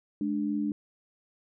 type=tone pair together; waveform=sine; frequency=210.6 / 294.9 Hz; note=G#3 / D4; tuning=+24 / +7 cents; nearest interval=tritone; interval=583 cents; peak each=-30 / -29 dBFS; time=0.21-0.72 s; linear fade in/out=2 ms; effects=none